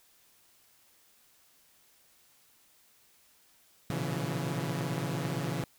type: tone cluster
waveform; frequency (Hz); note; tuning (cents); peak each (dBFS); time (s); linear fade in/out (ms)
sawtooth; 113.8 / 122.6 / 140.2 / 166.1 / 180.9; A#2 / B2 / C#3 / E3 / F#3; -41 / -12 / +20 / +13 / -39; -38 / -36 / -31 / -32 / -37; 3.9-5.64; 0
effects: white hiss -64 dBFS RMS until 5.78 s